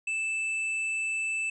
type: tone with hard clipping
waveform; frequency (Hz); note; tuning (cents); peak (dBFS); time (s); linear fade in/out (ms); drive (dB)
triangle; 2637; E7; 0; -29; 0.07-1.5; 5; 9
effects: resampled to 24000 Hz